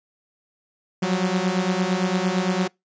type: beating tone pair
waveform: sawtooth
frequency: 180 / 188.8 Hz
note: F#3 / F#3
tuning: -47 / +35 cents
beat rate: 8.8 Hz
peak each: -19 dBFS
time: 1.02-2.68 s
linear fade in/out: 10 ms
effects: noise-tail reverb RT60 0.2 s tail -26 dB re dry + resampled to 16000 Hz